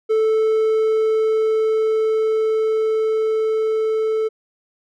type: tone with level ramp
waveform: triangle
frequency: 438.9 Hz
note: A4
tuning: 4 cents flat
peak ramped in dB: -12 to -15 dBFS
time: 0.09-4.29 s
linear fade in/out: 20 ms
effects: none